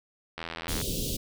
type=click train; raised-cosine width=0.3 ms; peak=-19 dBFS; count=37; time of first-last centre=0.38-0.814 s; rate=82.9 Hz
type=band-stop noise; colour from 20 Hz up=pink; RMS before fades=-31 dBFS; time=0.68-1.17 s; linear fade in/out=10 ms; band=530 to 3000 Hz; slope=48 dB/octave
effects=none